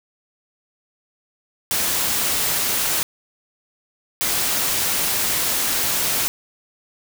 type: noise bursts at uneven times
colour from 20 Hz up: white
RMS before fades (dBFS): -21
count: 2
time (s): 1.71-3.03 / 4.21-6.28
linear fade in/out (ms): 0
effects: none